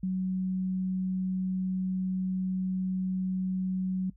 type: tone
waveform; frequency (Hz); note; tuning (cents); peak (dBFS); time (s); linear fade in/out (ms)
sine; 186.5; F#3; +14; -27; 0.03-4.1; 5
effects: noise-tail reverb RT60 0.1 s tail -22 dB re dry + added 50 Hz sine -54 dBFS peak until 4.16 s